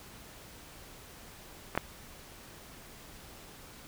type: clicks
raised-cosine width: 0.5 ms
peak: -20 / -11 dBFS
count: 2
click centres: 1.752 / 1.776 s
effects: pink hiss -51 dBFS RMS until 3.87 s